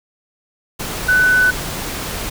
sine tone in noise, 1497 Hz, F#6, 20 cents sharp, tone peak -10 dBFS, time 1.08-1.51 s, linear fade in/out 10 ms, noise pink, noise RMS -25 dBFS, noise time 0.79-2.3 s, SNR +12 dB, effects none

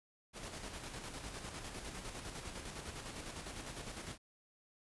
pink noise with tremolo, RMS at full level -45 dBFS, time 0.33-4.18 s, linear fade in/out 50 ms, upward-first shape square, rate 9.9 Hz, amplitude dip 40%, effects resampled to 24000 Hz

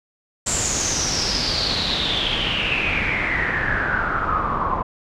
pink noise with low-pass filter sweep, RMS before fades -22 dBFS, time 0.46-4.83 s, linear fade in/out 10 ms, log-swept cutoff 7700 to 1000 Hz, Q 8.6, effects none

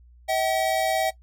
square tone pair together, 643 / 760.8 Hz, E5 / F#5, -43 / +48 cents, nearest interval minor third, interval 291 cents, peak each -25 / -25 dBFS, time 0.28-1.11 s, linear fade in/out 20 ms, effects noise-tail reverb RT60 0.1 s tail -17 dB re dry + added 60 Hz sine -49 dBFS peak until 1.22 s

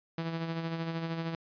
sawtooth tone with tremolo, 164.81 Hz, E3, in tune, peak -27 dBFS, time 0.18-1.35 s, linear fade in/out 2 ms, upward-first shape sine, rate 13 Hz, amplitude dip 45%, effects resampled to 11025 Hz

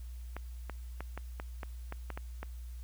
clicks, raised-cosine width 0.5 ms, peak -25 dBFS, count 10, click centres 0.366 / 0.697 / 1.006 / 1.176 / 1.399 / 1.632 / 1.924 / 2.103 / 2.175 / 2.43 s, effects added 60 Hz sine -41 dBFS peak until 2.83 s + white hiss -63 dBFS RMS until 2.83 s

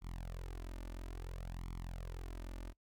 sawtooth tone with flanger, 43.35 Hz, F1, 12 cents flat, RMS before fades -45 dBFS, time 0.01-2.74 s, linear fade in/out 50 ms, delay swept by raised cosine 0.9 to 3.4 ms, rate 0.59 Hz, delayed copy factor +0.9, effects noise-tail reverb RT60 0.1 s tail -22 dB re dry

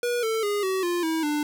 square tone with pitch steps, 482.8 / 445.3 / 410.7 / 378.8 / 349.4 / 322.2 / 297.2 Hz, B4 / A4 / G#4 / F#4 / F4 / E4 / D4, -39 / +21 / -19 / +41 / +1 / -39 / +21 cents, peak -24 dBFS, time 0.03-1.43 s, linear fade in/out 2 ms, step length 200 ms, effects none

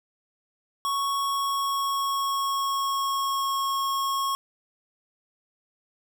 square tone with pitch glide, 1108.7 to 1092.8 Hz, C#6 to C#6, 0 to -25 cents, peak -25 dBFS, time 0.85-4.35 s, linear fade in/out 0 ms, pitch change -25 cents, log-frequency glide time 1.13-3.53 s, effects none

